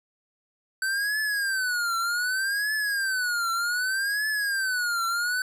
square tone with vibrato, 1532 Hz, G6, 40 cents flat, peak -25 dBFS, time 0.82-5.42 s, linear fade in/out 2 ms, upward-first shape triangle, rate 0.65 Hz, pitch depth 220 cents each way, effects resampled to 32000 Hz

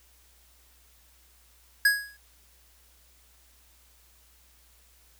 square tone with exponential decay, 1661.2 Hz, G#6, in tune, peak -16 dBFS, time 1.85-2.17 s, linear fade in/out 5 ms, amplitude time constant 68 ms, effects added 60 Hz sine -61 dBFS peak until 5.19 s + white hiss -61 dBFS RMS until 5.19 s

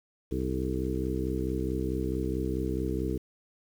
harmonic tone with a mistuned harmonic, 64.6 Hz, C2, 21 cents flat, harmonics 1 / 2 / 3 / 4 / 5 / 6 / 7, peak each -33 / -36 / -37 / -37 / -34 / -37 / -37 dBFS, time 0.31-3.18 s, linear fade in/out 10 ms, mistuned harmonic 7, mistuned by -36 cents, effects 9-bit

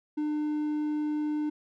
triangle tone, 300.9 Hz, D4, 42 cents sharp, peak -25 dBFS, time 0.17-1.5 s, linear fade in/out 10 ms, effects none

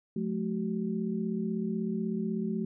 sine tone cluster, 179.6 / 215.8 / 377.3 Hz, F3 / A3 / F#4, +49 / -33 / +34 cents, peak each -34 / -31 / -37 dBFS, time 0.16-2.65 s, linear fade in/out 5 ms, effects none

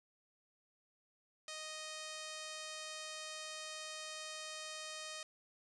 5% pulse tone, 622.3 Hz, D#5, in tune, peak -33 dBFS, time 1.48-5.23 s, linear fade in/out 2 ms, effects resampled to 24000 Hz

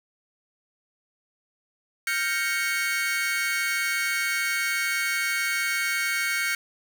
40% pulse chord, G half-diminished seventh, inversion third, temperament equal, 1396.9 / 1568 / 1864.7 / 2217 Hz, F6 / G6 / Bb6 / Db7, 0 / 0 / 0 / 0 cents, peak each -31 / -29 / -32 / -26 dBFS, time 2.07-6.55 s, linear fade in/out 2 ms, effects none

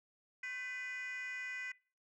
sine tone with frequency modulation, 2001 Hz, B6, 22 cents sharp, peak -37 dBFS, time 0.43-1.72 s, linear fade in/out 5 ms, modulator 466 Hz, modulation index 0.85, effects noise-tail reverb RT60 0.4 s tail -25 dB re dry + tanh soft clip ceiling -39 dBFS

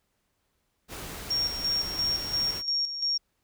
pink noise, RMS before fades -39 dBFS, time 0.88-2.63 s, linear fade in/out 50 ms
sine tone with tremolo, 5550 Hz, F8, 12 cents flat, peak -24 dBFS, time 1.3-3.18 s, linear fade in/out 10 ms, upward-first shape square, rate 2.9 Hz, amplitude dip 60%
effects pink hiss -75 dBFS RMS until 3.43 s

